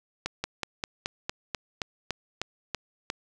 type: slowing click train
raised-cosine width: 0.2 ms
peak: -12 dBFS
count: 12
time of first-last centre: 0.26-3.101 s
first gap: 180 ms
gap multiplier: 1.07
effects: none